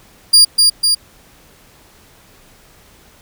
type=tone with echo; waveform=35% pulse; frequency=4800 Hz; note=D8; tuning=37 cents sharp; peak=-3 dBFS; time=0.33-0.45 s; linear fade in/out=10 ms; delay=250 ms; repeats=2; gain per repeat=-3 dB; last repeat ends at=0.95 s; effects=pink hiss -47 dBFS RMS until 3.21 s